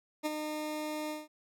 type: tone with ADSR envelope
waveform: 20% pulse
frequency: 305 Hz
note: D#4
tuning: 34 cents flat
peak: -24 dBFS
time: 0.23-1.28 s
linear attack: 29 ms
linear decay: 27 ms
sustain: -6 dB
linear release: 180 ms
effects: none